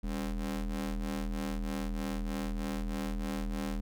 30% pulse ring-modulated tone, 79.6 Hz, D#2, 40 cents sharp, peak -27 dBFS, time 0.03-3.81 s, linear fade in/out 10 ms, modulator 121 Hz, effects none

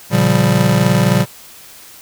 square chord, G half-diminished seventh, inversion first, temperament just, 117.6 / 141.12 / 176.4 / 196 Hz, Bb2 / Db3 / F3 / G3, +16 / +31 / +18 / 0 cents, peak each -17 dBFS, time 0.1-1.26 s, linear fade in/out 50 ms, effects white hiss -39 dBFS RMS until 2.01 s

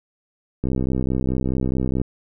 click train, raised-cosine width 3 ms, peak -10 dBFS, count 90, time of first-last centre 0.64-2.016 s, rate 64.7 Hz, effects none

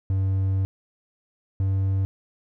triangle tone pair in turn, 96 / 96.48 Hz, G2 / G2, -36 / -27 cents, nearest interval unison, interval 9 cents, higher second, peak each -18 dBFS, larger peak neither, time 0.1-0.65 / 1.6-2.05 s, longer first, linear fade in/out 0 ms, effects none

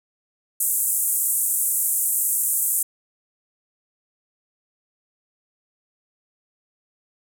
pink band-pass noise, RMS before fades -22 dBFS, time 0.6-2.83 s, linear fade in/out 5 ms, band 7900 to 15000 Hz, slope 48 dB/octave, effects none

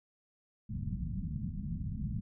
white low-pass noise, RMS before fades -37 dBFS, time 0.69-2.21 s, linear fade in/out 10 ms, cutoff 210 Hz, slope 48 dB/octave, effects none

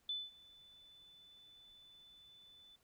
sine tone with ADSR envelope, 3501 Hz, A7, 9 cents flat, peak -36 dBFS, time 0.09-2.76 s, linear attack 3 ms, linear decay 210 ms, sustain -23 dB, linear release 6 ms, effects pink hiss -75 dBFS RMS until 2.83 s

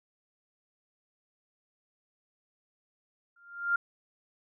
sine tone with exponential growth, 1396.9 Hz, F6, in tune, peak -21 dBFS, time 3.36-3.76 s, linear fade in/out 5 ms, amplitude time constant 85 ms, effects none

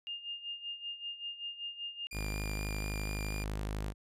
sine tone with tremolo, 2820 Hz, F7, 16 cents sharp, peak -36 dBFS, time 0.07-2.07 s, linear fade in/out 0 ms, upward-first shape sine, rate 5.2 Hz, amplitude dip 75%
sawtooth tone with vibrato, 2400 Hz, D7, 37 cents sharp, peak -39 dBFS, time 2.11-3.44 s, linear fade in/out 5 ms, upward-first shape sine, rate 4.2 Hz, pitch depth 10 cents each way
sawtooth tone, 51.91 Hz, G#1, in tune, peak -31 dBFS, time 2.12-3.94 s, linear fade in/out 50 ms
effects resampled to 32000 Hz

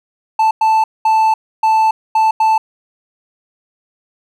triangle tone bursts at uneven times, 880 Hz, A5, in tune, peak -7 dBFS, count 6, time 0.39-0.51 / 0.61-0.84 / 1.05-1.34 / 1.63-1.91 / 2.15-2.31 / 2.4-2.58 s, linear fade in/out 5 ms, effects none

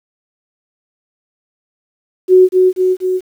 sine tone with echo, 370 Hz, F#4, in tune, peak -3 dBFS, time 2.28-2.49 s, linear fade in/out 50 ms, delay 240 ms, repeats 3, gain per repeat -3 dB, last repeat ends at 3.21 s, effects 7-bit

